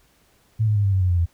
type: tone with pitch steps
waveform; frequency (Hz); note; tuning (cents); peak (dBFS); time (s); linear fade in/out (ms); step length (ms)
sine; 110.2 / 106.14 / 102.23 / 98.46 / 94.83 / 91.34 / 87.97 / 84.73; A2 / G#2 / G#2 / G2 / F#2 / F#2 / F2 / E2; +3 / +38 / -27 / +8 / +43 / -22 / +13 / +48; -16; 0.59-1.262; 20; 84
effects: pink hiss -60 dBFS RMS until 1.33 s